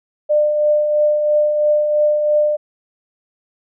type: tone with tremolo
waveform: sine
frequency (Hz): 599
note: D5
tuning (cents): +34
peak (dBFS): -10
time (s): 0.29-2.57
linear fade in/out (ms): 20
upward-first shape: triangle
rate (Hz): 3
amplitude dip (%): 45
effects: none